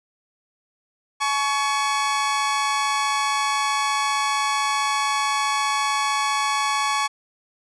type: tone pair together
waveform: sawtooth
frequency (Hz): 853.1 / 1119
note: G#5 / C#6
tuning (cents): +46 / +16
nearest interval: perfect fourth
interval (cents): 470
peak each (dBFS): -21 / -18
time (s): 1.2-7.08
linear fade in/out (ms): 20
effects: resampled to 22050 Hz